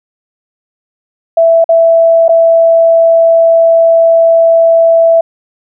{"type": "tone with dropouts", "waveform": "sine", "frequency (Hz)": 662, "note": "E5", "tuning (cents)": 7, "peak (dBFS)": -3, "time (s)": [1.37, 5.21], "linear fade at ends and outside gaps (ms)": 5, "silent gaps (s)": [[1.643, 1.69], [2.282, 2.291]], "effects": []}